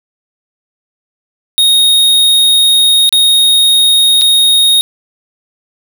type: tone with dropouts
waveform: square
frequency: 3729 Hz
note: A#7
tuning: in tune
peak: -6 dBFS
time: 1.58-4.81 s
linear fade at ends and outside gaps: 0 ms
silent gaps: 3.092-3.126 / 4.212-4.218 s
effects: none